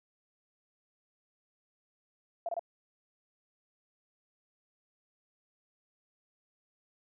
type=tone bursts; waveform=sine; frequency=680 Hz; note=F5; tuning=46 cents flat; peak=-31 dBFS; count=3; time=2.46-2.594 s; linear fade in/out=2 ms; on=28 ms; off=25 ms; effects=none